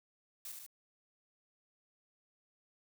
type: noise with echo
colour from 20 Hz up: blue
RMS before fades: -45 dBFS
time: 0.45-0.52 s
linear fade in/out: 2 ms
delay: 72 ms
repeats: 2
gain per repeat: -3 dB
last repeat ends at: 0.664 s
effects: none